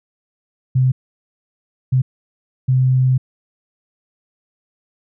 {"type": "tone bursts at uneven times", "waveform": "sine", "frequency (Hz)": 129.2, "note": "C3", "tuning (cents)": -21, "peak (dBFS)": -11, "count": 3, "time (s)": [[0.75, 0.92], [1.92, 2.02], [2.68, 3.18]], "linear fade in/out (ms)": 10, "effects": []}